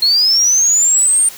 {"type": "linear sweep", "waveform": "sine", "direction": "up", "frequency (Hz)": [4200, 8900], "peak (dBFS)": -8, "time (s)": [0.02, 1.29], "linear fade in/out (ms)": 5, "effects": ["tanh soft clip ceiling -4 dBFS", "white hiss -34 dBFS RMS until 1.37 s"]}